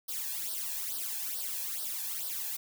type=noise with flanger; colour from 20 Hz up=blue; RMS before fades=-36 dBFS; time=0.08-2.57 s; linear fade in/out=10 ms; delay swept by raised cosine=0.21 to 1.21 ms; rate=2.3 Hz; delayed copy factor=+0.85; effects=none